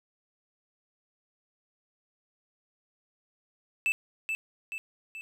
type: tone with echo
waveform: triangle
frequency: 2637 Hz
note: E7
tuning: in tune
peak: -22 dBFS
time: 3.86-3.92 s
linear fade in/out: 0 ms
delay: 430 ms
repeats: 3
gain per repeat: -5 dB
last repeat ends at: 5.21 s
effects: none